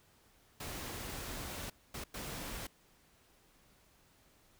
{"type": "noise bursts at uneven times", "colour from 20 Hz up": "pink", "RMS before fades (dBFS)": -43, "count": 3, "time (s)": [[0.6, 1.7], [1.94, 2.04], [2.14, 2.67]], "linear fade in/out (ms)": 5, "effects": ["pink hiss -67 dBFS RMS until 4.59 s"]}